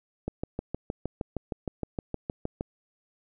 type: click train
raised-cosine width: 2 ms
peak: -17 dBFS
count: 16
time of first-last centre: 0.28-2.609 s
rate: 6.44 Hz
effects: none